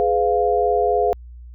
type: chord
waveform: sine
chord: F diminished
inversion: first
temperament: just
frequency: 419.1 / 502.9 / 698.5 Hz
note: Ab4 / Cb5 / F5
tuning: +16 / +31 / 0 cents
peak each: -19 / -21 / -19 dBFS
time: 0-1.13 s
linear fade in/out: 0 ms
effects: added 60 Hz sine -36 dBFS peak until 1.54 s